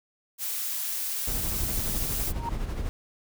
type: noise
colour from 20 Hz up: blue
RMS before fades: -31 dBFS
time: 0.38-2.33 s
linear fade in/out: 50 ms
type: noise with tremolo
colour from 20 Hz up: brown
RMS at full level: -29 dBFS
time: 1.27-2.89 s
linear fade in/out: 0 ms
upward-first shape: sine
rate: 12 Hz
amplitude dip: 50%
type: tone with exponential growth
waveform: sine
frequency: 932.3 Hz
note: A#5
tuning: in tune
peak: -25 dBFS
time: 2.3-2.49 s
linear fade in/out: 2 ms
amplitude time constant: 41 ms
effects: none